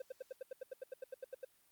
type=tone bursts; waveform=triangle; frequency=520 Hz; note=C5; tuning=11 cents flat; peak=-39 dBFS; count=15; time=0-1.448 s; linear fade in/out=5 ms; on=20 ms; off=82 ms; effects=white hiss -71 dBFS RMS until 1.71 s + Opus 48 kbps